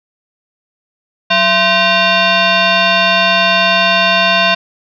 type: tone with frequency modulation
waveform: sine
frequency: 1046.5 Hz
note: C6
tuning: in tune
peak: -8 dBFS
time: 1.3-4.55 s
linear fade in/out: 10 ms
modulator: 861 Hz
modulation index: 3.4
effects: none